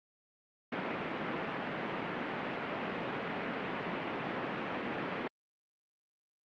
pink band-pass noise, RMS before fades -37 dBFS, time 0.72-5.28 s, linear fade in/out 5 ms, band 160 to 2600 Hz, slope 24 dB/octave, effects Opus 48 kbps

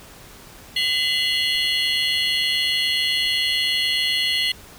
triangle tone cluster, 2030 / 2810 / 2957 / 3341 / 4253 Hz, B6 / F7 / F#7 / G#7 / C8, +47 / +10 / -2 / +10 / +27 cents, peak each -24 dBFS, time 0.76-4.52 s, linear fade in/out 5 ms, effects pink hiss -44 dBFS RMS until 4.78 s

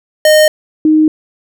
square / sine tone pair in turn, 615 / 310.4 Hz, D#5 / D#4, -20 / -4 cents, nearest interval octave, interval 1184 cents, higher first, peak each -5 dBFS, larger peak neither, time 0.25-0.48 / 0.85-1.08 s, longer neither, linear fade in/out 2 ms, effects none

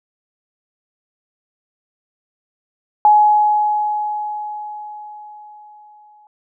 sine tone with exponential decay, 842 Hz, G#5, 24 cents sharp, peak -6 dBFS, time 3.05-6.27 s, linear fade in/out 1 ms, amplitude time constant 700 ms, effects none

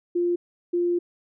sine tone pair in turn, 349.2 / 349.2 Hz, F4 / F4, 0 / 0 cents, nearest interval unison, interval 0 cents, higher neither, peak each -20 dBFS, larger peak neither, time 0.15-0.36 / 0.73-0.99 s, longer second, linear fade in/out 10 ms, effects none

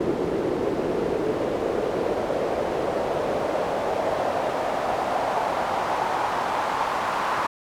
pink noise with band-pass filter sweep, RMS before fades -25 dBFS, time 0-7.47 s, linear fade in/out 10 ms, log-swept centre 370 to 1000 Hz, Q 2.4, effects none

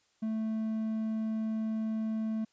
triangle tone, 220 Hz, A3, in tune, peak -28 dBFS, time 0.22-2.45 s, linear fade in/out 10 ms, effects white hiss -71 dBFS RMS until 2.52 s + resampled to 16000 Hz

